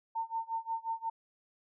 sine tone with tremolo, 906 Hz, A#5, 50 cents flat, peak -30 dBFS, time 0.15-1.1 s, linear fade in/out 10 ms, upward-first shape sine, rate 5.6 Hz, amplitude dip 95%, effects none

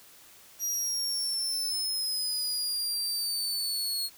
sawtooth exponential sweep, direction down, 5760 to 4300 Hz, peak -26 dBFS, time 0.59-4.1 s, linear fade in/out 50 ms, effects white hiss -54 dBFS RMS until 4.17 s

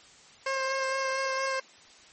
15% pulse tone with vibrato, 533 Hz, C5, 32 cents sharp, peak -21 dBFS, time 0.46-1.6 s, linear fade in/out 5 ms, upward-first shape sine, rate 4.3 Hz, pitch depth 15 cents each way, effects white hiss -54 dBFS RMS until 2.12 s + MP3 32 kbps

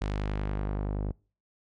sawtooth tone with low-pass filter sweep, 50.6 Hz, G#1, 44 cents flat, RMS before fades -31 dBFS, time 0.01-1.12 s, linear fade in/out 10 ms, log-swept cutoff 5800 to 560 Hz, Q 0.72, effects noise-tail reverb RT60 0.4 s tail -26 dB re dry

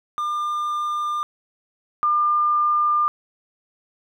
triangle / sine tone pair in turn, 1201 / 1201 Hz, D6 / D6, +38 / +38 cents, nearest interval unison, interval 0 cents, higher neither, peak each -20 / -16 dBFS, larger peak second, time 0.18-1.23 / 2.03-3.08 s, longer neither, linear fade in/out 0 ms, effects none

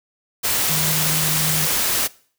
sine tone in noise, 155.56 Hz, D#3, in tune, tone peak -24 dBFS, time 0.69-1.67 s, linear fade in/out 20 ms, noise white, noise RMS -20 dBFS, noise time 0.43-2.08 s, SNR -7 dB, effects noise-tail reverb RT60 0.5 s tail -22 dB re dry

